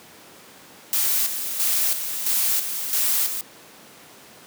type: noise with tremolo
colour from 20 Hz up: blue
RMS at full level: -21 dBFS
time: 0.93-3.41 s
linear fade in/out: 0 ms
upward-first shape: square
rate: 1.5 Hz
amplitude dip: 55%
effects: pink hiss -46 dBFS RMS until 4.46 s + high-pass 200 Hz 12 dB/octave